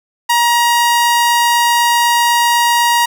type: tone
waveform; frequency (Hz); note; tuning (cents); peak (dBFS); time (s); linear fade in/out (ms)
sawtooth; 948; A#5; +29; -6; 0.29-3.06; 10
effects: none